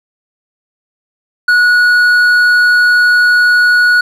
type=tone with hard clipping; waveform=sine; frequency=1461 Hz; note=F#6; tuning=22 cents flat; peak=-7 dBFS; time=1.48-4.01 s; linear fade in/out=5 ms; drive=5 dB; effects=none